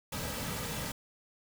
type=noise with comb filter; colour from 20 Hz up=pink; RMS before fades=-37 dBFS; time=0.12-0.92 s; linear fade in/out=5 ms; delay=2.8 ms; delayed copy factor=-0.55; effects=none